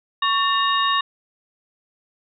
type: tone cluster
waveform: sine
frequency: 1116 / 1798 / 2831 / 3737 Hz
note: C#6 / A6 / F7 / A#7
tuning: +11 / +37 / +23 / +4 cents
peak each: -19 / -25 / -27 / -24 dBFS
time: 0.22-1.01 s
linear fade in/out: 5 ms
effects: none